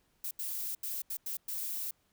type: noise bursts at uneven times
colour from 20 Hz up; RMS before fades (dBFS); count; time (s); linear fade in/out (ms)
violet; -37; 6; 0.24-0.31 / 0.39-0.75 / 0.83-1.02 / 1.1-1.17 / 1.26-1.37 / 1.48-1.91; 5
effects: pink hiss -73 dBFS RMS until 2.12 s